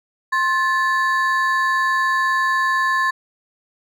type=ring-modulated tone; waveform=triangle; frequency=1401 Hz; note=F6; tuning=5 cents sharp; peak=-11 dBFS; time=0.32-3.11 s; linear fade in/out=10 ms; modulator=342 Hz; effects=none